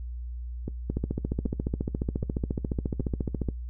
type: two click trains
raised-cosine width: 3 ms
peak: -18 / -15 dBFS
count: 4 / 38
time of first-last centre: 0.68-3.006 / 0.9-3.487 s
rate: 1.29 / 14.3 Hz
effects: noise-tail reverb RT60 0.1 s tail -19 dB re dry + added 60 Hz sine -33 dBFS peak until 3.69 s